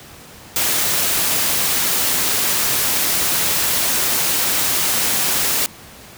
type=noise; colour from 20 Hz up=white; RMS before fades=-18 dBFS; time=0.56-5.66 s; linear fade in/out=0 ms; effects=pink hiss -40 dBFS RMS until 6.17 s + high-pass 60 Hz 12 dB/octave